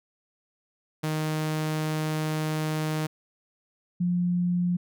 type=tone pair in turn; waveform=sawtooth / sine; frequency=155.4 / 176.89 Hz; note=D#3 / F3; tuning=-2 / +22 cents; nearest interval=major second; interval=224 cents; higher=second; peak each=-22 dBFS; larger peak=neither; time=1.03-3.07 / 4-4.77 s; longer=first; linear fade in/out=10 ms; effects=none